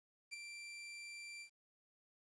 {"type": "tone with ADSR envelope", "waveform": "sawtooth", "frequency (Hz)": 2354, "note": "D7", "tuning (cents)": 3, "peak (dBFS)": -39, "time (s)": [0.31, 1.5], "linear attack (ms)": 25, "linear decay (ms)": 14, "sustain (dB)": -6, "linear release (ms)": 87, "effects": ["resampled to 22050 Hz", "12-bit"]}